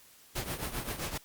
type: noise with tremolo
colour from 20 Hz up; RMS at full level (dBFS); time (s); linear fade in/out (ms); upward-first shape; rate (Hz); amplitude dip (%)
pink; -33; 0.35-1.18; 10; triangle; 7.6; 75
effects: white hiss -58 dBFS RMS until 1.24 s + Opus 48 kbps